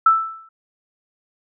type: tone with exponential decay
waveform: sine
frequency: 1322 Hz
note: E6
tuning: 5 cents sharp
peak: -7 dBFS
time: 0.06-0.49 s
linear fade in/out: 5 ms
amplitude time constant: 92 ms
effects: none